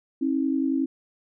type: tone pair together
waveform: sine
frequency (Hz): 269.1 / 320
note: C4 / D#4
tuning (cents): +49 / +49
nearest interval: minor third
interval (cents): 300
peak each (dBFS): -23 / -26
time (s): 0.21-0.86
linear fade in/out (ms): 10
effects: none